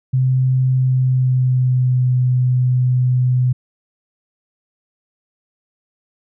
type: tone with pitch glide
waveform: sine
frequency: 129.5 to 126.18 Hz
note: C3 to B2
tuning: -17 to +38 cents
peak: -12 dBFS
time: 0.13-3.53 s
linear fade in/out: 10 ms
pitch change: -45 cents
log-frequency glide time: 0.74-2.12 s
effects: none